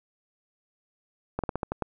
slowing click train, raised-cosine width 1 ms, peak -14 dBFS, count 7, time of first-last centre 1.39-1.823 s, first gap 47 ms, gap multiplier 1.17, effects none

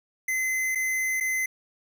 square tone with dropouts, 2049 Hz, C7, 37 cents flat, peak -25 dBFS, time 0.28-1.46 s, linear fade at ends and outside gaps 5 ms, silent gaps 0.75-0.755 / 1.202-1.207 s, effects none

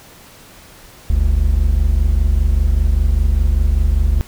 triangle tone pair together, 47.24 / 72.3 Hz, F#1 / D2, +37 / -27 cents, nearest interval perfect fifth, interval 736 cents, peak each -12 dBFS, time 1.1-4.21 s, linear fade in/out 0 ms, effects pink hiss -42 dBFS RMS until 4.27 s

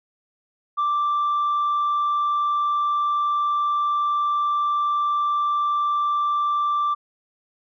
sine tone, 1174.7 Hz, D6, in tune, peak -17 dBFS, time 0.77-6.95 s, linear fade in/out 20 ms, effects tanh soft clip ceiling -17 dBFS

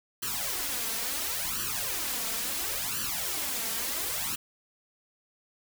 white noise with flanger, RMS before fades -32 dBFS, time 0.22-4.36 s, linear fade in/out 10 ms, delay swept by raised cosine 0.67 to 4.47 ms, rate 0.72 Hz, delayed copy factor +0.95, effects none

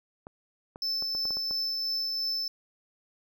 clicks, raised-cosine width 1 ms, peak -28 dBFS, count 8, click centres 0.269 / 0.759 / 1.024 / 1.15 / 1.254 / 1.307 / 1.37 / 1.51 s
triangle tone with tremolo, 5274 Hz, E8, in tune, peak -26 dBFS, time 0.82-2.48 s, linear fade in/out 2 ms, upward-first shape triangle, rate 2.9 Hz, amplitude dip 25%
effects none

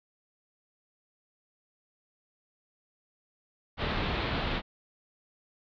pink low-pass noise, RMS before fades -31 dBFS, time 3.77-4.62 s, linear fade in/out 50 ms, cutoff 4100 Hz, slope 48 dB/octave, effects none

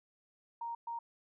sine tone bursts at uneven times, 932.3 Hz, A#5, in tune, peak -37 dBFS, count 2, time 0.61-0.75 / 0.87-0.99 s, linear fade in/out 5 ms, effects none

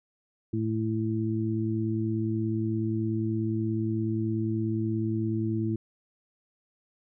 harmonic tone, 110.4 Hz, A2, 6 cents sharp, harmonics 1 / 2 / 3, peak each -29 / -31 / -30 dBFS, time 0.53-5.76 s, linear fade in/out 5 ms, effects none

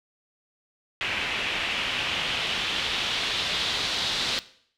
white noise with low-pass filter sweep, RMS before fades -28 dBFS, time 1.01-4.39 s, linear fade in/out 0 ms, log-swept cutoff 2600 to 4000 Hz, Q 2.7, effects noise-tail reverb RT60 0.6 s tail -17 dB re dry

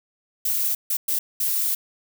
violet noise bursts at uneven times, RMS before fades -23 dBFS, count 4, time 0.45-0.75 / 0.9-0.97 / 1.08-1.19 / 1.4-1.75 s, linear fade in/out 5 ms, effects none

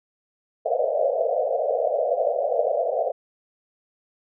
white band-pass noise, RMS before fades -23 dBFS, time 0.65-3.12 s, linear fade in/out 10 ms, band 470 to 710 Hz, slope 96 dB/octave, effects none

